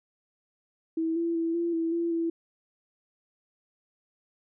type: tone with pitch steps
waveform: sine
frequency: 325 / 336.3 / 330.4 / 340.4 / 328.9 / 338.4 / 332.3 Hz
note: E4 / E4 / E4 / F4 / E4 / E4 / E4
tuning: -24 / +35 / +4 / -44 / -4 / +45 / +14 cents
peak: -25 dBFS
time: 0.97-2.3 s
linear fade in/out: 5 ms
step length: 190 ms
effects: none